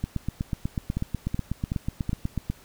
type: two click trains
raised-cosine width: 5 ms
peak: -14 / -14 dBFS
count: 4 / 21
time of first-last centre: 0.97-2.094 / 0.04-2.5 s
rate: 2.67 / 8.13 Hz
effects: pink hiss -53 dBFS RMS until 2.64 s